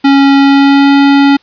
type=tone with pitch glide; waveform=square; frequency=276.6 to 279.7 Hz; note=C#4 to C#4; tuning=-4 to +16 cents; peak=-4 dBFS; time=0.04-1.37 s; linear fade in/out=10 ms; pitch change=+20 cents; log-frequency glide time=0.37-0.92 s; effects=white hiss -48 dBFS RMS until 1.42 s + resampled to 11025 Hz